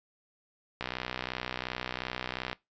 click train, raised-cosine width 0.3 ms, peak -17 dBFS, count 109, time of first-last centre 0.81-2.53 s, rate 62.8 Hz, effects noise-tail reverb RT60 0.2 s tail -21 dB re dry + resampled to 16000 Hz

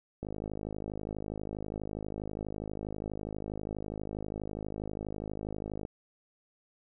click train, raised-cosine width 2 ms, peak -24 dBFS, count 295, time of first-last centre 0.23-5.851 s, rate 52.3 Hz, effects none

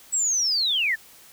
sine linear sweep, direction down, 7902 to 1688 Hz, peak -20 dBFS, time 0.12-0.96 s, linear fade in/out 20 ms, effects white hiss -50 dBFS RMS until 1.32 s

